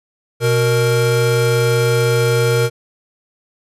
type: tone pair together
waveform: square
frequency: 123.47 / 466.2 Hz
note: B2 / A#4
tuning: 0 / 0 cents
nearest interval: octave + major seventh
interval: 2300 cents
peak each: -16 dBFS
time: 0.4-2.7 s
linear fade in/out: 50 ms
effects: resampled to 32000 Hz